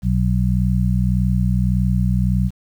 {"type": "harmonic tone", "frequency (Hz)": 61.74, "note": "B1", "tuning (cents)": 0, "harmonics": [1, 2, 3], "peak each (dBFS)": [-19, -19, -19], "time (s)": [0.02, 2.51], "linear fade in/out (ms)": 50, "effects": ["8-bit"]}